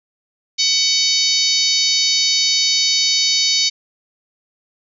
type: harmonic tone with a mistuned harmonic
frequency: 750 Hz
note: F#5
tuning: 23 cents sharp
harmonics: 3 / 4 / 5 / 6 / 7 / 8 / 9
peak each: -24 / -25 / -20 / -18 / -22 / -21 / -29 dBFS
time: 0.58-3.7 s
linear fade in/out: 20 ms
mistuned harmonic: 4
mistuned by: +22 cents
effects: none